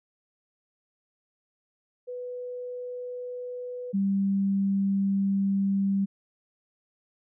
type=tone pair in turn; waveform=sine; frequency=495 / 196.44 Hz; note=B4 / G3; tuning=+4 / +4 cents; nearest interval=octave + major third; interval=1600 cents; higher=first; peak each=-33 / -22 dBFS; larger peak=second; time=2.07-3.93 / 3.93-6.06 s; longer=second; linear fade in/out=20 ms; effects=none